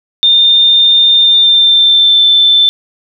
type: tone with pitch glide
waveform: sine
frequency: 3617 to 3538 Hz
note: A7 to A7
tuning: +47 to +9 cents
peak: -4 dBFS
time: 0.23-2.69 s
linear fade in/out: 0 ms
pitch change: -38 cents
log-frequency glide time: 1.15-2.26 s
effects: none